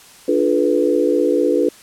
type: chord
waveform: sine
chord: B half-diminished seventh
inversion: first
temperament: equal with one note detuned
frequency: 293.7 / 349.2 / 429.7 / 493.9 Hz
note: D4 / F4 / A4 / B4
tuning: 0 / 0 / -41 / 0 cents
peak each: -19 / -19 / -19 / -18 dBFS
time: 0.28-1.69 s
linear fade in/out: 5 ms
effects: white hiss -44 dBFS RMS until 1.82 s + low-pass 11000 Hz 12 dB/octave